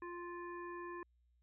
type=harmonic tone; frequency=349.2 Hz; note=F4; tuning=in tune; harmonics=1 / 3 / 5 / 7; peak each=-46 / -48 / -53 / -63 dBFS; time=0.02-1.03 s; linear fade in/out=2 ms; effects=added 60 Hz sine -70 dBFS peak until 1.42 s